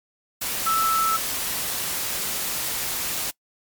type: tone in noise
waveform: sine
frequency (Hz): 1316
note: E6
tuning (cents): -3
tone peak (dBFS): -19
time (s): 0.66-1.17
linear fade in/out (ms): 10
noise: white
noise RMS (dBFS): -27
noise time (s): 0.41-3.31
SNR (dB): +5
effects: noise-tail reverb RT60 0.1 s tail -23 dB re dry + MP3 96 kbps